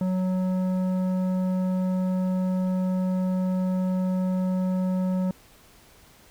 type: tone with tanh clipping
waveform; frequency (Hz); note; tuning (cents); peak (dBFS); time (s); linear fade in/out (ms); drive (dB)
triangle; 185; F#3; 0; -24; 0.01-5.31; 2; 15
effects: pink hiss -54 dBFS RMS until 6.3 s